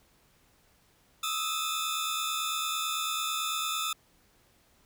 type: tone cluster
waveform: sawtooth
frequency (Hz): 1238 / 1307 / 3555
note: D#6 / E6 / A7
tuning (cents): -9 / -15 / +17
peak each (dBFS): -33 / -30 / -30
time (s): 1.23-3.93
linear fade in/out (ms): 5
effects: pink hiss -65 dBFS RMS until 4.85 s